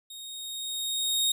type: tone with level ramp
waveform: sawtooth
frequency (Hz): 3729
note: A#7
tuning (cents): 0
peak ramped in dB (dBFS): -38 to -19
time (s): 0.1-1.32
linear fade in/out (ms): 5
effects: none